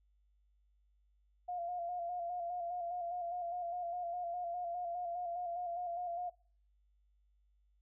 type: tone with vibrato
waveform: sine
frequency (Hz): 701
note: F5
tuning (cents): +6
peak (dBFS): -37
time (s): 1.48-6.3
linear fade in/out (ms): 10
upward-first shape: square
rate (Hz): 4.9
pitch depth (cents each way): 36
effects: noise-tail reverb RT60 0.5 s tail -25 dB re dry + added 50 Hz sine -69 dBFS peak until 7.81 s